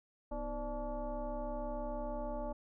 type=tone with frequency modulation; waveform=sine; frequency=311.1 Hz; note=D#4; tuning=in tune; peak=-36 dBFS; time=0.31-2.53 s; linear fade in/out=10 ms; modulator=278 Hz; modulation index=2; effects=none